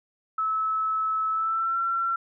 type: tone with pitch glide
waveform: sine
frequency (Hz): 1300 to 1356.8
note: E6 to E6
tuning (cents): -24 to +50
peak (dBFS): -23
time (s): 0.38-2.16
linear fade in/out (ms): 5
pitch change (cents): +74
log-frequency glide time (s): 1.3-1.77
effects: none